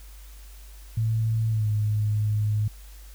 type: tone with pitch glide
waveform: sine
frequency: 111.8 to 105.89 Hz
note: A2 to G#2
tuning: +28 to +34 cents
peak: -21 dBFS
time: 0.97-2.68 s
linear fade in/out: 5 ms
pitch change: -94 cents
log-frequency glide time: 1.49-1.68 s
effects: added 50 Hz sine -42 dBFS peak until 3.14 s + white hiss -53 dBFS RMS until 3.14 s